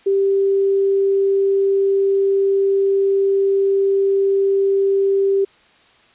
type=tone; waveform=sine; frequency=392.4 Hz; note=G4; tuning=2 cents sharp; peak=-13 dBFS; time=0.06-5.45 s; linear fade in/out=10 ms; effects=white hiss -52 dBFS RMS until 6.14 s + resampled to 8000 Hz